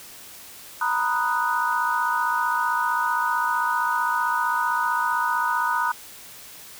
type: chord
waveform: sine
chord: B major seventh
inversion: third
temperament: equal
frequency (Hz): 932.3 / 987.8 / 1244.5 / 1480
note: A#5 / B5 / D#6 / F#6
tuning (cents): 0 / 0 / 0 / 0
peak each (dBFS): -26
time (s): 0.81-5.92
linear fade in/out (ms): 5
effects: white hiss -43 dBFS RMS until 6.79 s